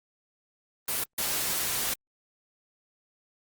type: noise bursts at uneven times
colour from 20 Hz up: white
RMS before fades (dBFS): -29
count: 2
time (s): 0.88-1.04 / 1.18-1.94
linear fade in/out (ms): 5
effects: Opus 32 kbps